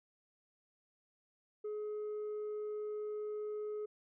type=tone; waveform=sine; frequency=422.4 Hz; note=G#4; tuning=29 cents sharp; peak=-35 dBFS; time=1.64-3.86 s; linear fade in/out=10 ms; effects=tanh soft clip ceiling -37 dBFS